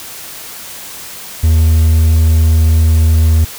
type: tone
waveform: triangle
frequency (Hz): 80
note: D#2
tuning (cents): +49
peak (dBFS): -4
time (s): 1.43-3.45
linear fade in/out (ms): 10
effects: white hiss -29 dBFS RMS until 3.58 s